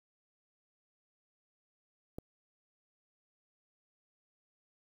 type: click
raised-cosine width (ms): 2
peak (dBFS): -27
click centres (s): 2.185
effects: 9-bit

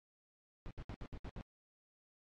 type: noise bursts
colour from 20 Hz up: brown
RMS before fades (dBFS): -45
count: 7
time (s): 0.66-1.41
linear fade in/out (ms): 0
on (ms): 48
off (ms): 69
effects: low-pass 4000 Hz 12 dB/octave + AAC 48 kbps

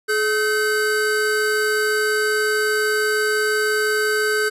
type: tone pair together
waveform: square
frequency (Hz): 425.7 / 1539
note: G#4 / G6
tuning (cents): +43 / -32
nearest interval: octave + minor seventh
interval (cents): 2225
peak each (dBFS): -21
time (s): 0.08-4.5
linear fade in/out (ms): 20
effects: resampled to 32000 Hz

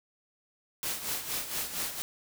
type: noise with tremolo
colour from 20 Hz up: white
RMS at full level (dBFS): -32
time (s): 0.83-2.02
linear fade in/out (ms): 0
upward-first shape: sine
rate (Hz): 4.3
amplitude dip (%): 65
effects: none

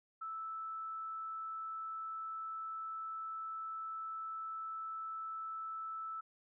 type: tone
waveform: sine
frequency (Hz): 1315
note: E6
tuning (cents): -5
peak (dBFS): -40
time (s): 0.21-6.21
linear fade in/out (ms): 10
effects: none

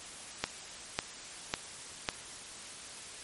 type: click train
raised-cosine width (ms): 0.2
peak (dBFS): -11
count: 4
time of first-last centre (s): 0.44-2.088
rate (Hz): 1.82
effects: white hiss -46 dBFS RMS until 3.23 s + MP3 48 kbps

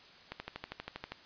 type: click train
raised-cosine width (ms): 0.3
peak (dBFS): -23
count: 11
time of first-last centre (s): 0.32-1.12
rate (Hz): 12.5
effects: white hiss -56 dBFS RMS until 1.25 s + resampled to 11025 Hz

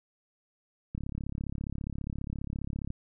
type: click train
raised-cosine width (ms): 5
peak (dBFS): -23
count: 69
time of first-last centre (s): 0.95-2.904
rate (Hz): 34.8
effects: none

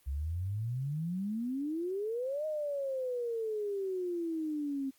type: exponential two-way sweep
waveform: sine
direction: up then down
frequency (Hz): 65.41 to 626 to 265.4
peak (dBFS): -32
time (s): 0.06-4.91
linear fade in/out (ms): 20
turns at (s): 2.46
effects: white hiss -67 dBFS RMS until 4.98 s + Opus 32 kbps

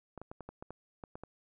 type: clicks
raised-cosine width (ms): 1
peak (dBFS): -30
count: 10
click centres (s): 0.177 / 0.216 / 0.315 / 0.407 / 0.49 / 0.625 / 0.706 / 1.038 / 1.155 / 1.236
effects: none

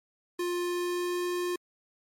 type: tone with pitch glide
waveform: square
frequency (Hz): 352.3 to 354.8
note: F4 to F4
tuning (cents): +15 to +27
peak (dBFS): -29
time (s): 0.39-1.56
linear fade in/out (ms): 5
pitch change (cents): +12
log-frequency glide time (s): 0.63-1.23
effects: MP3 64 kbps

